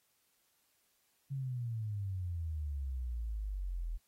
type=exponential sweep; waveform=sine; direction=down; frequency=140 to 39.64 Hz; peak=-35 dBFS; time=1.3-3.98 s; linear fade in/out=20 ms; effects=white hiss -75 dBFS RMS until 4.07 s + AAC 48 kbps